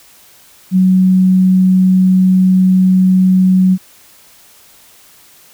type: tone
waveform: sine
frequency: 186.1 Hz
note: F#3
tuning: 10 cents sharp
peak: -6 dBFS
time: 0.71-3.78 s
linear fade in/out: 50 ms
effects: white hiss -44 dBFS RMS until 5.53 s